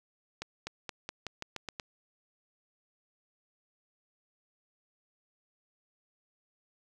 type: accelerating click train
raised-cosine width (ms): 0.2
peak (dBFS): -20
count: 9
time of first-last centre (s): 0.42-1.798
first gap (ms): 250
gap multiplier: 0.89
effects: none